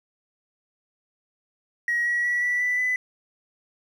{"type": "tone with pitch steps", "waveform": "triangle", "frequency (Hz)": [1900, 1919.9, 1939.9, 1960.2, 1980.7, 2001], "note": ["A#6", "B6", "B6", "B6", "B6", "B6"], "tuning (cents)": [33, -49, -32, -13, 5, 22], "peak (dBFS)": -18, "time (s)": [1.88, 2.96], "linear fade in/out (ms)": 2, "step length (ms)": 180, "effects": ["tanh soft clip ceiling -18 dBFS"]}